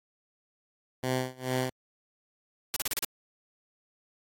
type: tone with tremolo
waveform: 10% pulse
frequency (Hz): 128.4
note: C3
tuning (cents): -32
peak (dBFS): -18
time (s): 1.03-1.7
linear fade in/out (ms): 5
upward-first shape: sine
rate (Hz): 2.3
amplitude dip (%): 95
type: noise bursts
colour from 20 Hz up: white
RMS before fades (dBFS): -29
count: 6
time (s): 2.74-3.047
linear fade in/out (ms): 0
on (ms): 22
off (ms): 35
effects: AAC 48 kbps